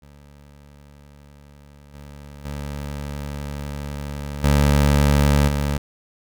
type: tone with level steps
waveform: 20% pulse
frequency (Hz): 71.9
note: D2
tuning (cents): -36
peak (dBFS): -40 / -33 / -23 / -9 / -15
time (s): 0.02-5.78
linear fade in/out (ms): 5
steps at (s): 1.93 / 2.44 / 4.43 / 5.47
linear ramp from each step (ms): 20
effects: none